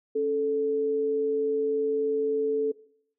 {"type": "tone pair together", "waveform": "sine", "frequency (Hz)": [277.1, 438.3], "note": ["C#4", "A4"], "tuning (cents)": [-1, -7], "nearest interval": "minor sixth", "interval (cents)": 794, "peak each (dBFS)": [-34, -23], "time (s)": [0.15, 2.72], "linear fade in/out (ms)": 10, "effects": ["noise-tail reverb RT60 0.6 s tail -19 dB re dry"]}